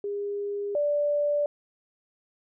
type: tone pair in turn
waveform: sine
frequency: 406.3 / 584.8 Hz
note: G#4 / D5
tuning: -38 / -7 cents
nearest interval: tritone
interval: 631 cents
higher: second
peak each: -28 / -22 dBFS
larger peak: second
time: 0.04-0.75 / 0.75-1.46 s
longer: neither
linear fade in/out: 2 ms
effects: none